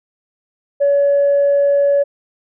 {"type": "tone", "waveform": "sine", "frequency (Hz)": 566, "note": "C#5", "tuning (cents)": 36, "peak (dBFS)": -9, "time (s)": [0.8, 2.04], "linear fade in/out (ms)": 20, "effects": ["tanh soft clip ceiling -7 dBFS"]}